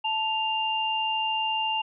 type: tone pair together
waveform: sine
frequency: 880 / 2794 Hz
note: A5 / F7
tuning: 0 / 0 cents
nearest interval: octave + minor sixth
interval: 2000 cents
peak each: -27 dBFS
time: 0.04-1.82 s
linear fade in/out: 10 ms
effects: none